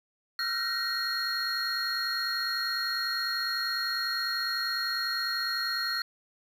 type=tone cluster; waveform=triangle; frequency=1342 / 1392 / 1526 / 1875 / 4286 Hz; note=E6 / F6 / G6 / A#6 / C8; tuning=+31 / -6 / -47 / +10 / +41 cents; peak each=-38 / -34 / -37 / -33 / -29 dBFS; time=0.39-6.02 s; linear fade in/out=2 ms; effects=tanh soft clip ceiling -18 dBFS + 9-bit